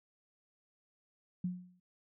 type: tone with exponential decay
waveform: sine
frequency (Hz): 180.3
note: F#3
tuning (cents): -45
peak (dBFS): -30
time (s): 1.44-1.8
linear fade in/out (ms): 5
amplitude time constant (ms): 78
effects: none